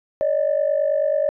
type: tone pair together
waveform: sine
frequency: 564.7 / 614 Hz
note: C#5 / D#5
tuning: +32 / -23 cents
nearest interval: minor second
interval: 145 cents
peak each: -19 dBFS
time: 0.21-1.29 s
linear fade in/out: 0 ms
effects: tanh soft clip ceiling -11 dBFS